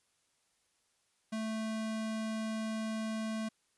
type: tone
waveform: square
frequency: 220 Hz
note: A3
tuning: in tune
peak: -35 dBFS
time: 1.32-3.49 s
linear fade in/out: 10 ms
effects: white hiss -75 dBFS RMS until 3.77 s + resampled to 24000 Hz